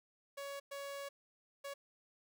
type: tone bursts at uneven times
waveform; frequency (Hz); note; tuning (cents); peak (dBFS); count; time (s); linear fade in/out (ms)
sawtooth; 560; C#5; +18; -39; 3; 0.37-0.6 / 0.71-1.09 / 1.64-1.74; 10
effects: none